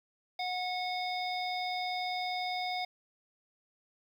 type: harmonic tone with a mistuned harmonic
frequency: 730 Hz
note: F#5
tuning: 24 cents flat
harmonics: 1 / 3 / 5 / 7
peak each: -34 / -39 / -41 / -42 dBFS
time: 0.39-2.85 s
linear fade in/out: 5 ms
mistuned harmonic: 7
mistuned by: -42 cents
effects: 10-bit